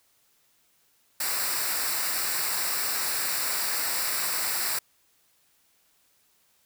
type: noise with comb filter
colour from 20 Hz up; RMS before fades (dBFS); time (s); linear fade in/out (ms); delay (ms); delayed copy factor
white; -28; 1.2-4.79; 5; 0.31; -0.7
effects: white hiss -66 dBFS RMS until 6.65 s